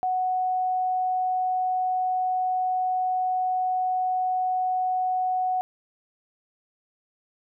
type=tone; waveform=sine; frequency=740 Hz; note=F#5; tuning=in tune; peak=-22 dBFS; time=0.03-5.61 s; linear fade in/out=0 ms; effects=none